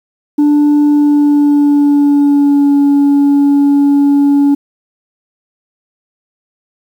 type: tone with pitch glide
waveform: sine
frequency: 293.7 to 283.7 Hz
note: D4 to C#4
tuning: 0 to +40 cents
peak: -3 dBFS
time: 0.38-4.55 s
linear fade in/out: 10 ms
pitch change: -60 cents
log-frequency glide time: 0.86-2.75 s
effects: tanh soft clip ceiling -5 dBFS + 7-bit